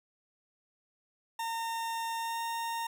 40% pulse tone with pitch glide, 914 to 922 Hz, A#5 to A#5, -34 to -19 cents, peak -32 dBFS, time 1.39-2.87 s, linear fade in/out 5 ms, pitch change +15 cents, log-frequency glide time 2.18-2.4 s, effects none

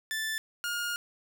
sawtooth tone pair in turn, 1760 / 1422 Hz, A6 / F6, 0 / +31 cents, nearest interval major third, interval 369 cents, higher first, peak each -27 dBFS, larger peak neither, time 0.11-0.38 / 0.64-0.96 s, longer second, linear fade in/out 0 ms, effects 11-bit

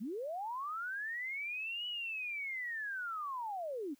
sine linear two-way sweep, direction up then down, 185 to 2960 to 253.2 Hz, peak -37 dBFS, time 0-3.95 s, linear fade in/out 20 ms, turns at 1.87 s, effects white hiss -71 dBFS RMS until 3.99 s

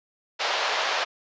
pink band-pass noise, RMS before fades -26 dBFS, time 0.39-1.05 s, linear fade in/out 20 ms, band 580 to 5000 Hz, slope 24 dB/octave, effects resampled to 16000 Hz

